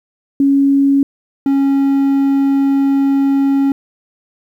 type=tone pair in turn; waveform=sine / triangle; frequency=277.2 / 275.3 Hz; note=C#4 / C#4; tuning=0 / -12 cents; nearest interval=unison; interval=12 cents; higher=first; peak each=-8 dBFS; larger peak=neither; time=0.4-1.03 / 1.46-3.72 s; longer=second; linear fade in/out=2 ms; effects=8-bit